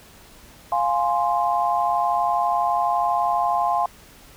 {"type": "chord", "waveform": "sine", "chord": "F minor", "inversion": "none", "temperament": "equal", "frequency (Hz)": [698.5, 830.6, 1046.5], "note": ["F5", "Ab5", "C6"], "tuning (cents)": [0, 0, 0], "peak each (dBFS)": [-22, -23, -23], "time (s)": [0.72, 3.86], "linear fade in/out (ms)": 2, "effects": ["pink hiss -48 dBFS RMS until 4.36 s"]}